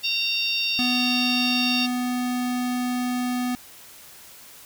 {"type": "harmonic tone", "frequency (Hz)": 919, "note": "A#5", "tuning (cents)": -25, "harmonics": [3, 4, 5, 6], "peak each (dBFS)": [-25, -27, -29, -31], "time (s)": [0.03, 1.87], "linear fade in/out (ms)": 20}
{"type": "tone", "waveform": "square", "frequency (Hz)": 248.2, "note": "B3", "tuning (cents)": 9, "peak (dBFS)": -24, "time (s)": [0.79, 3.55], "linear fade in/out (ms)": 0}
{"effects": ["white hiss -46 dBFS RMS until 4.65 s"]}